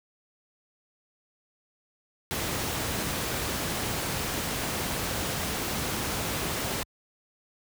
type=noise; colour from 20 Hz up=pink; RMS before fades=-30 dBFS; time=2.31-6.83 s; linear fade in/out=0 ms; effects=high-pass 60 Hz 12 dB/octave